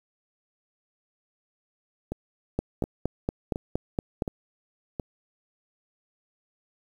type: two click trains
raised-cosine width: 2 ms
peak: -17 / -12 dBFS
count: 5 / 8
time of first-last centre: 2.12-4.998 / 2.59-4.222 s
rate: 1.39 / 4.29 Hz
effects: 8-bit